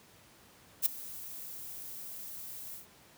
violet noise with ADSR envelope, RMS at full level -24 dBFS, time 0.82-2.87 s, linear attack 38 ms, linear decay 9 ms, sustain -20 dB, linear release 130 ms, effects pink hiss -59 dBFS RMS until 3.17 s + high-pass 80 Hz 12 dB/octave

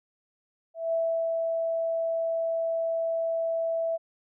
sine tone with ADSR envelope, 659.3 Hz, E5, in tune, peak -23 dBFS, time 0.74-3.98 s, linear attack 190 ms, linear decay 350 ms, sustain -2 dB, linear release 28 ms, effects none

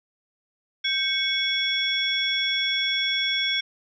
sine tone cluster, 1561 / 2210 / 3380 / 5510 Hz, G6 / C#7 / G#7 / F8, -8 / -6 / +30 / -24 cents, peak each -32 / -27 / -24 / -32 dBFS, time 0.84-3.61 s, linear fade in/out 10 ms, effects none

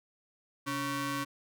sawtooth ring-modulated tone, 415.3 Hz, G#4, in tune, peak -25 dBFS, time 0.66-1.25 s, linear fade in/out 20 ms, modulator 699 Hz, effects none

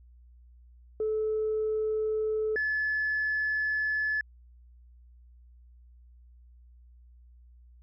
sine tone pair in turn, 433.5 / 1723.5 Hz, A4 / A6, -26 / -36 cents, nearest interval 2 octaves, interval 2390 cents, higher second, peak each -25 dBFS, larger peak neither, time 1-2.56 / 2.56-4.21 s, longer second, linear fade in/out 2 ms, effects tanh soft clip ceiling -22 dBFS + added 60 Hz sine -52 dBFS peak until 7.82 s

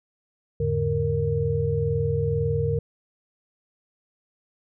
sine tone cluster, 82.7 / 104.7 / 144.5 / 464.1 Hz, E2 / G#2 / D3 / A#4, +6 / +15 / -28 / -8 cents, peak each -30 / -27 / -26 / -25 dBFS, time 0.6-2.79 s, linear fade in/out 5 ms, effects none

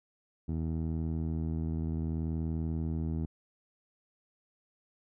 15% pulse tone with low-pass filter, 80.6 Hz, E2, 38 cents flat, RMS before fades -33 dBFS, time 0.48-3.26 s, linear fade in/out 10 ms, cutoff 310 Hz, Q 0.63, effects none

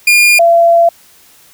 40% pulse / sine tone pair in turn, 2418 / 678.5 Hz, D7 / E5, +50 / +50 cents, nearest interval octave + minor seventh, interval 2200 cents, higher first, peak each -4 dBFS, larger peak neither, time 0.07-0.39 / 0.39-0.89 s, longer second, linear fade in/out 5 ms, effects white hiss -44 dBFS RMS until 1.53 s

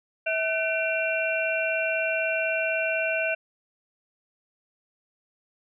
sine tone cluster, 648 / 1518 / 2368 / 2728 Hz, E5 / F#6 / D7 / F7, -30 / +44 / +14 / -41 cents, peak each -27 / -30 / -31 / -29 dBFS, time 0.26-3.35 s, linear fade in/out 10 ms, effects none

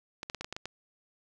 clicks, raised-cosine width 0.2 ms, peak -20 dBFS, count 8, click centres 0.231 / 0.299 / 0.347 / 0.41 / 0.445 / 0.526 / 0.565 / 0.656 s, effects none

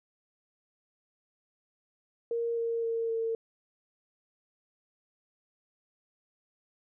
sine tone with pitch steps, 466.2 / 461.9 / 457.7 / 453.5 Hz, A#4 / A#4 / A#4 / A#4, 0 / -16 / -32 / -48 cents, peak -28 dBFS, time 2.31-3.35 s, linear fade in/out 2 ms, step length 260 ms, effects none

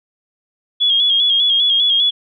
sine tone with vibrato, 3322 Hz, G#7, in tune, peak -11 dBFS, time 0.8-2.11 s, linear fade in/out 20 ms, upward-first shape square, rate 5 Hz, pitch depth 42 cents each way, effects none

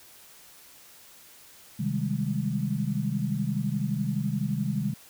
sine chord, Ab major seventh, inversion first, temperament equal, 130.81 / 155.56 / 196 / 207.7 Hz, C3 / Eb3 / G3 / Ab3, 0 / 0 / 0 / 0 cents, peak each -31 dBFS, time 1.79-4.94 s, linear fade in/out 10 ms, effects white hiss -52 dBFS RMS until 5.09 s

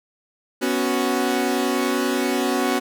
sawtooth chord, B suspended second, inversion none, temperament equal, 246.9 / 277.2 / 370 Hz, B3 / C#4 / F#4, 0 / 0 / 0 cents, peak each -20 dBFS, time 0.61-2.8 s, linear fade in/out 20 ms, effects none

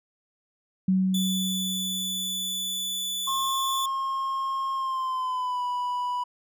sine tone with exponential decay, 188 Hz, F#3, 28 cents sharp, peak -18 dBFS, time 0.88-3.51 s, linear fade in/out 5 ms, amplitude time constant 570 ms
sawtooth tone, 3472 Hz, A7, 24 cents flat, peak -25 dBFS, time 1.14-3.86 s, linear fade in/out 5 ms
triangle tone with pitch glide, 1074 to 984.9 Hz, C6 to B5, +45 to -5 cents, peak -24 dBFS, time 3.27-6.24 s, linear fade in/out 10 ms, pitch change -150 cents, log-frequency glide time 4.74-5.63 s
effects none

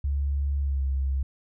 sine tone with pitch glide, 70.3 to 67.4 Hz, C#2 to C#2, +25 to -48 cents, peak -23 dBFS, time 0.04-1.23 s, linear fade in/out 5 ms, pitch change -73 cents, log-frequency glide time 0.61-0.83 s, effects none

